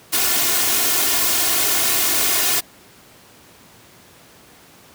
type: noise with comb filter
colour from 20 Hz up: white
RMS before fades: -18 dBFS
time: 0.12-2.61 s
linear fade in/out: 20 ms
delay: 2.8 ms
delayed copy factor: +0.7
effects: pink hiss -47 dBFS RMS until 4.94 s + high-pass 100 Hz 12 dB/octave